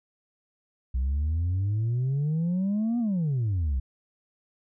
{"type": "exponential two-way sweep", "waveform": "sine", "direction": "up then down", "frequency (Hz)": [61.74, 243.2, 61.74], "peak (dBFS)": -21, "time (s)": [0.94, 3.8], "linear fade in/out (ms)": 10, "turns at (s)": 2.99, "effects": ["tanh soft clip ceiling -22 dBFS"]}